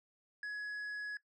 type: tone with tanh clipping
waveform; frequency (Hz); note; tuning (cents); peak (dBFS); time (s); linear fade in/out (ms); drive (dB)
triangle; 1682; G#6; +22; -39; 0.43-1.17; 2; 8
effects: noise-tail reverb RT60 0.1 s tail -19 dB re dry